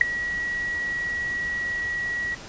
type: tone with ADSR envelope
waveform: sine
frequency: 1922 Hz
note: B6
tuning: 48 cents flat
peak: -7 dBFS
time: 0.01-2.35 s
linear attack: 3 ms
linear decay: 8 ms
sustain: -18 dB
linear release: 9 ms
effects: pink hiss -40 dBFS RMS until 2.48 s + resampled to 16000 Hz